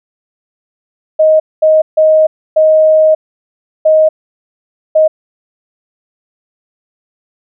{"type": "tone bursts at uneven times", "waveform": "sine", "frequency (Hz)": 626, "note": "D#5", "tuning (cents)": 10, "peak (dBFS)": -4, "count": 6, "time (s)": [[1.19, 1.4], [1.62, 1.82], [1.97, 2.27], [2.56, 3.15], [3.85, 4.09], [4.95, 5.08]], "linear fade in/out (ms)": 10, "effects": []}